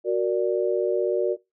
sine chord, Gb augmented, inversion none, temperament equal, 370 / 466.2 / 587.3 Hz, Gb4 / Bb4 / D5, 0 / 0 / 0 cents, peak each -23 / -25 / -26 dBFS, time 0.04-1.37 s, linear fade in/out 50 ms, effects noise-tail reverb RT60 0.2 s tail -21 dB re dry

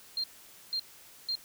sine tone bursts, 4191 Hz, C8, 2 cents sharp, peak -29 dBFS, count 3, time 0.17-1.354 s, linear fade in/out 2 ms, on 68 ms, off 490 ms, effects white hiss -54 dBFS RMS until 1.44 s

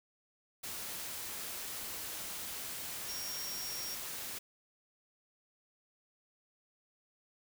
sine tone in noise, 5588 Hz, F8, in tune, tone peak -41 dBFS, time 3.08-3.95 s, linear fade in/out 10 ms, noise white, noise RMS -42 dBFS, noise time 0.63-4.39 s, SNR -2 dB, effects none

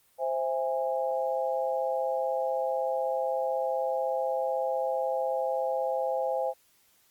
sine chord, C augmented, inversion none, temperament equal with one note detuned, 523.3 / 659.3 / 821.1 Hz, C5 / E5 / G#5, 0 / 0 / -20 cents, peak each -29 / -32 / -32 dBFS, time 0.18-6.54 s, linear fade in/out 50 ms, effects white hiss -65 dBFS RMS until 7.1 s + Opus 24 kbps

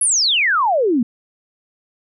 sine exponential sweep, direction down, 11190 to 220 Hz, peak -13 dBFS, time 0.01-1.03 s, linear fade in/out 5 ms, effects none

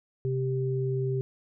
sine tone pair together, 130.7 / 391.7 Hz, C3 / G4, -1 / -1 cents, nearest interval octave + perfect fifth, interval 1900 cents, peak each -27 / -30 dBFS, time 0.25-1.21 s, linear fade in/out 0 ms, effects none

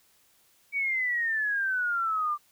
sine exponential sweep, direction down, 2280 to 1174.7 Hz, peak -25 dBFS, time 0.72-2.38 s, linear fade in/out 50 ms, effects white hiss -64 dBFS RMS until 2.51 s

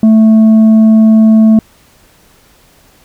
sine tone with tanh clipping, 220 Hz, A3, in tune, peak -3 dBFS, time 0.03-1.59 s, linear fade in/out 2 ms, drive 4 dB, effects pink hiss -46 dBFS RMS until 3.04 s

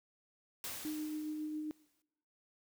white noise with exponential decay, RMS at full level -41 dBFS, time 0.64-2.02 s, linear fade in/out 1 ms, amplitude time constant 300 ms
sine tone with tremolo, 306.2 Hz, D#4, 28 cents flat, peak -36 dBFS, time 0.85-1.71 s, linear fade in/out 0 ms, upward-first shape sine, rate 7.3 Hz, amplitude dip 25%
effects noise-tail reverb RT60 1.0 s tail -26 dB re dry

